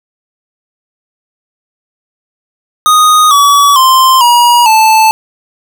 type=tone with pitch steps; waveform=square; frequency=1242 / 1138.9 / 1044.4 / 957.7 / 878.2 Hz; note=D#6 / C#6 / C6 / A#5 / A5; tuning=-3 / +46 / -3 / +46 / -4 cents; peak=-4 dBFS; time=2.86-5.11 s; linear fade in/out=0 ms; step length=450 ms; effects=none